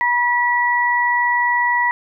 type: tone pair together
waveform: sine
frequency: 965.7 / 1946 Hz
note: B5 / B6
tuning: -39 / -26 cents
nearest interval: octave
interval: 1213 cents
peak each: -17 dBFS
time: 0.01-1.91 s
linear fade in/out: 0 ms
effects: none